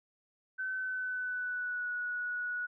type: tone with pitch glide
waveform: sine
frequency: 1525 to 1464.6 Hz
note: G6 to F#6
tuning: -48 to -18 cents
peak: -33 dBFS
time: 0.58-2.67 s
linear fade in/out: 20 ms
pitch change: -70 cents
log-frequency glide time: 0.75-1.91 s
effects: none

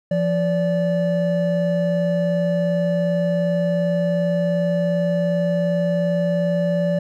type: tone pair together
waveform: triangle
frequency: 172.44 / 580 Hz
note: F3 / D5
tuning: -22 / -22 cents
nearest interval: octave + major sixth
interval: 2100 cents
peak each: -18 dBFS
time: 0.11-6.99 s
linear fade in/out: 5 ms
effects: none

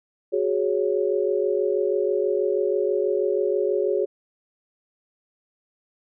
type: chord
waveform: sine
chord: F# suspended second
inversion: none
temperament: just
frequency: 370 / 416.2 / 555 Hz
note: F#4 / G#4 / C#5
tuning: 0 / +4 / +2 cents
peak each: -24 / -23 / -26 dBFS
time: 0.32-4.06 s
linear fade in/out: 20 ms
effects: none

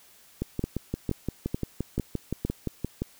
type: two click trains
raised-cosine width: 3 ms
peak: -14 / -15 dBFS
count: 5 / 16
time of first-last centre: 0.64-2.45 / 0.42-3.02 s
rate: 2.21 / 5.77 Hz
effects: white hiss -56 dBFS RMS until 3.19 s

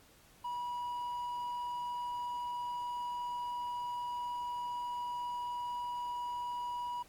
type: tone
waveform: triangle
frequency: 971 Hz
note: B5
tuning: 30 cents flat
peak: -34 dBFS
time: 0.44-7.03 s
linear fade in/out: 10 ms
effects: pink hiss -62 dBFS RMS until 7.08 s + AAC 64 kbps

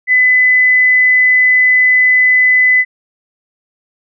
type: tone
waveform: sine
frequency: 2008 Hz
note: B6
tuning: 28 cents sharp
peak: -6 dBFS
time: 0.07-2.85 s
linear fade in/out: 50 ms
effects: none

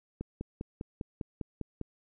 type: click train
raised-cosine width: 3 ms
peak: -23 dBFS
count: 9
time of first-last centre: 0.21-1.813 s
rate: 4.99 Hz
effects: none

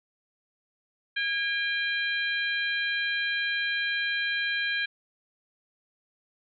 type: harmonic tone with a mistuned harmonic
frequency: 798 Hz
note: G5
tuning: 31 cents sharp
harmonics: 2 / 3 / 4 / 5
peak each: -28 / -32 / -34 / -36 dBFS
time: 1.16-4.86 s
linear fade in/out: 10 ms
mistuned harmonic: 2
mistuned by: +41 cents
effects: none

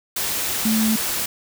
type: tone in noise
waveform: sine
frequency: 220 Hz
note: A3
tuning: in tune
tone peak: -17 dBFS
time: 0.65-0.96 s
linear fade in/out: 5 ms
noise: white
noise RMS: -24 dBFS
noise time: 0.16-1.26 s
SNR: +4 dB
effects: none

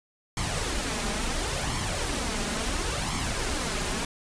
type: noise with flanger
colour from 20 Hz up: pink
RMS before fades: -29 dBFS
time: 0.37-4.05 s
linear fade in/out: 2 ms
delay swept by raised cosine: 0.92 to 4.92 ms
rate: 0.72 Hz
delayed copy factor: +0.55
effects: resampled to 22050 Hz

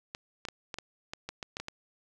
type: clicks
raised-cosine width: 0.2 ms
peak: -20 dBFS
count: 11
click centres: 0.149 / 0.452 / 0.486 / 0.742 / 0.786 / 1.135 / 1.29 / 1.428 / 1.569 / 1.6 / 1.684 s
effects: none

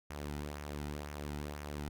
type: tone with flanger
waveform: sawtooth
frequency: 73.42 Hz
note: D2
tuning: in tune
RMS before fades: -42 dBFS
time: 0.1-1.89 s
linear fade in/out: 5 ms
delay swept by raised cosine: 0.23 to 1.83 ms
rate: 2 Hz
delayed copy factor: -0.5
effects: none

